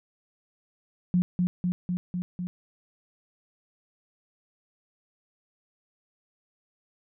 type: tone with echo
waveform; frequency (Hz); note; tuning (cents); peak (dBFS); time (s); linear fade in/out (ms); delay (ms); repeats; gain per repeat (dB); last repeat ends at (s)
sine; 179; F3; +43; -19; 1.14-1.22; 0; 250; 5; -2; 2.47
effects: none